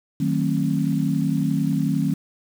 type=chord; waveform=sine; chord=D# diminished seventh; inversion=none; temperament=just; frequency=155.56 / 186.68 / 224 / 268.8 Hz; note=D#3 / F#3 / A3 / C4; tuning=0 / +16 / +31 / +47 cents; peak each=-23 / -25 / -26 / -24 dBFS; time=0.2-2.14 s; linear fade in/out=5 ms; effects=7-bit